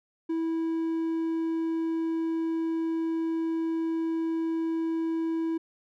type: tone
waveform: triangle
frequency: 326.9 Hz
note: E4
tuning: 14 cents flat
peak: -24 dBFS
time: 0.29-5.58 s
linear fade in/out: 10 ms
effects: none